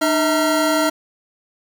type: tone cluster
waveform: square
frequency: 303.1 / 642 / 941 / 1370 Hz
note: D#4 / E5 / A#5 / F6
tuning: -45 / -46 / +16 / -34 cents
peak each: -20 / -20 / -28 / -23 dBFS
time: 0.01-0.9 s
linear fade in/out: 10 ms
effects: none